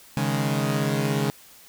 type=chord; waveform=sawtooth; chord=C# suspended second; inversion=none; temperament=equal; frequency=138.59 / 155.56 / 207.7 Hz; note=C#3 / D#3 / G#3; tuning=0 / 0 / 0 cents; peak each=-21 / -24 / -23 dBFS; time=0.17-1.3 s; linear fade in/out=0 ms; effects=white hiss -50 dBFS RMS until 1.68 s